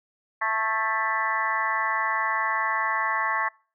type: harmonic tone with a mistuned harmonic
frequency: 220 Hz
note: A3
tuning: in tune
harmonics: 3 / 4 / 5 / 6 / 7 / 8 / 9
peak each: -37 / -30 / -27 / -36 / -36 / -29 / -30 dBFS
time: 0.41-3.49 s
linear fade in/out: 10 ms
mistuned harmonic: 7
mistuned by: +61 cents
effects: noise-tail reverb RT60 0.4 s tail -26 dB re dry